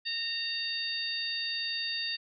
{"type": "harmonic tone", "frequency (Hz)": 921, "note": "A#5", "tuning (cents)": -21, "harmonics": [2, 3, 4, 5], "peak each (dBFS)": [-39, -38, -37, -34], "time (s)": [0.05, 2.17], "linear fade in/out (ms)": 20, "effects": []}